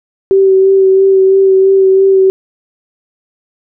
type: tone with vibrato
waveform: sine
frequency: 384.5 Hz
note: G4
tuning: 33 cents flat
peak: -4 dBFS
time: 0.31-2.3 s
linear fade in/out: 0 ms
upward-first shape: sine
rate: 3 Hz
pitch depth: 18 cents each way
effects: none